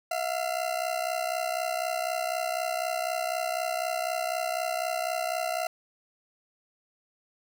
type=ring-modulated tone; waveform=40% pulse; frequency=684 Hz; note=F5; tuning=36 cents flat; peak=-24 dBFS; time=0.11-5.67 s; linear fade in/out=2 ms; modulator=32 Hz; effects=none